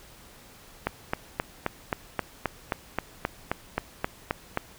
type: click train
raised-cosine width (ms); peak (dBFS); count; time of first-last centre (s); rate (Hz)
0.5; -10; 15; 0.87-4.574; 3.78
effects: pink hiss -51 dBFS RMS until 4.78 s